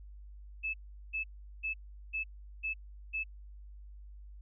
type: tone bursts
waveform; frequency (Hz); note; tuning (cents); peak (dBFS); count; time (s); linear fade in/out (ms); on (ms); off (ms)
sine; 2612; E7; -17; -32; 6; 0.63-3.24; 20; 110; 390
effects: added 50 Hz sine -47 dBFS peak until 4.41 s